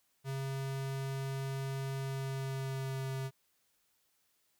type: tone with pitch glide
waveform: square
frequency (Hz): 135.3 to 133.51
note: C#3 to C3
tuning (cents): -42 to +35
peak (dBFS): -36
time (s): 0.24-3.31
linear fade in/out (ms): 50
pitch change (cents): -23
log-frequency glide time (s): 1.98-3.09
effects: white hiss -75 dBFS RMS until 4.59 s